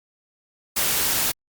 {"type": "noise", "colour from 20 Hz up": "white", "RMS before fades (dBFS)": -22, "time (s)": [0.76, 1.32], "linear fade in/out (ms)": 10, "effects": ["Opus 48 kbps"]}